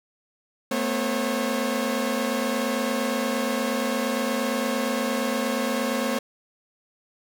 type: tone cluster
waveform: sawtooth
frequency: 222.6 / 251.2 / 543 Hz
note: A3 / B3 / C#5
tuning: +20 / +30 / -36 cents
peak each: -24 dBFS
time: 0.71-6.19 s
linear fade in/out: 5 ms
effects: none